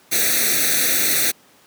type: noise with comb filter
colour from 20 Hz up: white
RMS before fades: -18 dBFS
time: 0.11-1.32 s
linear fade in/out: 20 ms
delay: 0.49 ms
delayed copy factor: +1
effects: pink hiss -52 dBFS RMS until 1.66 s + high-pass 200 Hz 12 dB/octave